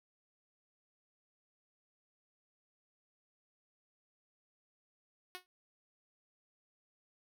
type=tone with exponential decay; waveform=5% pulse; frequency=365.2 Hz; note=F#4; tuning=23 cents flat; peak=-29 dBFS; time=5.35-5.46 s; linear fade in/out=0 ms; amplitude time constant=22 ms; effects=none